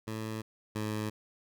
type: tone pair in turn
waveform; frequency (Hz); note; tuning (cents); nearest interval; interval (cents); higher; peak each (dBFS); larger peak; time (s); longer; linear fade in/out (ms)
15% pulse; 110 / 107.36; A2 / A2; 0 / -42; unison; 42; first; -29 / -26; second; 0.07-0.42 / 0.75-1.1; neither; 10
effects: none